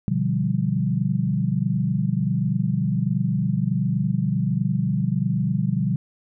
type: chord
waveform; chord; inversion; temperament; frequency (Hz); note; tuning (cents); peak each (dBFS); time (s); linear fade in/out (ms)
sine; G dominant seventh; first; equal; 123.47 / 146.83 / 174.61 / 196; B2 / D3 / F3 / G3; 0 / 0 / 0 / 0; -25; 0.08-5.96; 0
effects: none